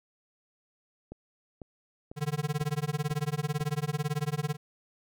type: click train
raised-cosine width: 2 ms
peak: -28 dBFS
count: 6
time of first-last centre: 1.12-3.608 s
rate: 2.01 Hz
type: tone with tremolo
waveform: square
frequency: 149 Hz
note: D3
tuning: 25 cents sharp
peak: -26 dBFS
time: 2.16-4.57 s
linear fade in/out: 50 ms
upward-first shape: sine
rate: 18 Hz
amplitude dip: 100%
effects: none